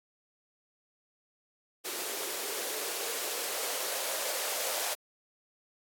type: noise with band-pass filter sweep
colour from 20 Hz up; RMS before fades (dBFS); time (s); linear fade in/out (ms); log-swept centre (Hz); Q
violet; -35; 1.84-4.95; 20; 380 to 580; 3.6
effects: AAC 64 kbps